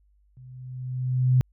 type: tone with level ramp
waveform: sine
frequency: 127.5 Hz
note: C3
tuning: 44 cents flat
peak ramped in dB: -44 to -14 dBFS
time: 0.37-1.41 s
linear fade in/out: 0 ms
effects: added 50 Hz sine -59 dBFS peak until 1.52 s